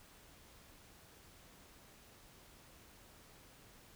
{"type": "silence", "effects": ["pink hiss -61 dBFS RMS until 3.95 s"]}